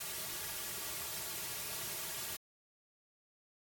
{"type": "noise with comb filter", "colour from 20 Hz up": "white", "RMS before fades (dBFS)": -41, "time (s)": [0, 2.37], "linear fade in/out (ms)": 10, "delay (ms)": 3.9, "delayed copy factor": -0.95, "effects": ["AAC 64 kbps"]}